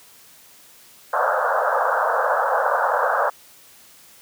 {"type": "band-pass noise", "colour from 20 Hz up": "pink", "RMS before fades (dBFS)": -20, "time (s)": [1.13, 3.3], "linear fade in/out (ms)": 5, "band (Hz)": [490, 1600], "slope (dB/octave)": 96, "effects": ["white hiss -49 dBFS RMS until 4.21 s", "high-pass 80 Hz 12 dB/octave"]}